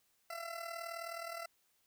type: tone with amplitude modulation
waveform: 20% pulse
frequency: 674 Hz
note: E5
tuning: 38 cents sharp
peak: -34 dBFS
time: 0.3-1.46 s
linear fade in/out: 5 ms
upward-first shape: sine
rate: 39.3 Hz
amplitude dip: 65%
effects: white hiss -75 dBFS RMS until 1.86 s